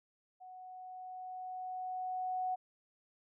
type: tone with level ramp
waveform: sine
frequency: 740 Hz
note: F#5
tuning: in tune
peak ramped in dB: -49 to -32 dBFS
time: 0.4-2.56 s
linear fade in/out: 20 ms
effects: none